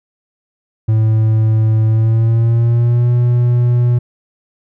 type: tone with pitch glide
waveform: triangle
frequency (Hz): 110 to 121.35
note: A2 to B2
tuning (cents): 0 to -30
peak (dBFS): -7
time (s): 0.88-3.99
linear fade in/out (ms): 10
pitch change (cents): +170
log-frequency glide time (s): 1.86-3.1
effects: none